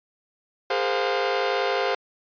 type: tone cluster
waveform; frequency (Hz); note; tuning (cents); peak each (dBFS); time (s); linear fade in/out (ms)
sawtooth; 407.1 / 458.2 / 518 / 710; G#4 / A#4 / C5 / F5; -35 / -30 / -17 / +28; -23 / -27 / -22 / -24; 0.7-1.95; 5
effects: resampled to 11025 Hz